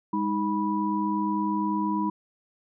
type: tone cluster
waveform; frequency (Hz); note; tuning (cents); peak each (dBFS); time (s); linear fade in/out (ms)
sine; 204 / 312.7 / 981; G#3 / D#4 / B5; -31 / +9 / -12; -28; 0.13-2.1; 5
effects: none